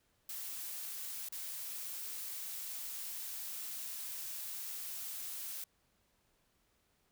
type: noise with dropouts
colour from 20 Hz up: blue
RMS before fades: -43 dBFS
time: 0.29-5.64 s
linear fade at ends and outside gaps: 2 ms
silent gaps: 1.287-1.323 s
effects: pink hiss -75 dBFS RMS until 7.11 s